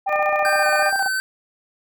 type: tone with tremolo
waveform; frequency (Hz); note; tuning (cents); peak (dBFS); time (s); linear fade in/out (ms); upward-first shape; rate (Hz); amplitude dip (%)
sine; 784; G5; 0; -19; 0.06-1.08; 10; square; 15; 80
type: harmonic tone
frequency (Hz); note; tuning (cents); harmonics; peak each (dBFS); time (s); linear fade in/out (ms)
603; D5; +46; 1 / 2 / 3 / 4; -21 / -24 / -26 / -27; 0.07-0.92; 50
type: tone with vibrato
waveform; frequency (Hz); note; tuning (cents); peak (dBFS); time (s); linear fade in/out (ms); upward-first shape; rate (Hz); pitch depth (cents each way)
square; 1548; G6; -22; -21; 0.45-1.2; 0; square; 2.7; 19
effects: none